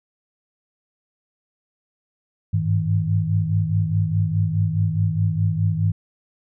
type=tone cluster; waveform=sine; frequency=99.1 / 103.9 / 158.8 Hz; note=G2 / G#2 / D#3; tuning=+19 / +1 / +36 cents; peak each=-22 dBFS; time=2.53-5.92 s; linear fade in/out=10 ms; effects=none